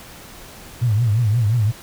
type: tone with vibrato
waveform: sine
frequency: 111.9 Hz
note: A2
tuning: 30 cents sharp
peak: -14 dBFS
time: 0.81-1.72 s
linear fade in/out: 20 ms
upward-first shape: triangle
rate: 5.7 Hz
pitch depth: 200 cents each way
effects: pink hiss -40 dBFS RMS until 1.82 s